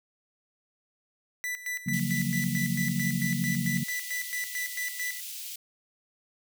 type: tone with tremolo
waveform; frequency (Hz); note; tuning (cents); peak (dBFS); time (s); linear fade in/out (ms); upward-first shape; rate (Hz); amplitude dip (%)
45% pulse; 1981; B6; +5; -30; 1.44-5.2; 0; square; 4.5; 75
type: chord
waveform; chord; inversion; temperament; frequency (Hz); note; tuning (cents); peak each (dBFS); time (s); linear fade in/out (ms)
sine; Gb major seventh; second; just; 138.75 / 173.43 / 185 / 231.2; Db3 / F3 / Gb3 / Bb3; +2 / -12 / 0 / -14; -32; 1.86-3.84; 10
type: high-pass noise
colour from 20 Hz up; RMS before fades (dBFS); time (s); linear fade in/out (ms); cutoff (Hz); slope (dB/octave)
white; -39; 1.93-5.56; 5; 2600; 24
effects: none